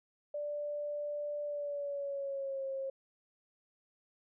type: tone with pitch glide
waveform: sine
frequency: 587.3 to 538.6 Hz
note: D5 to C#5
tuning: 0 to -50 cents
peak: -35 dBFS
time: 0.34-2.9 s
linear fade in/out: 5 ms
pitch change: -150 cents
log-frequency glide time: 1.44-2.65 s
effects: none